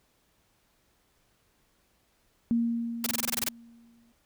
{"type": "tone with exponential decay", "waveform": "sine", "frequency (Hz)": 233.1, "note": "A#3", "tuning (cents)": 0, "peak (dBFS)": -21, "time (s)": [2.51, 4.12], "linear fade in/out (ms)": 0, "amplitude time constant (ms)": 350}
{"type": "noise bursts", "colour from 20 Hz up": "white", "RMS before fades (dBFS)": -28, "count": 10, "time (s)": [3.04, 3.487], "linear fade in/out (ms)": 2, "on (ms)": 24, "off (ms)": 23}
{"effects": ["pink hiss -69 dBFS RMS until 4.25 s"]}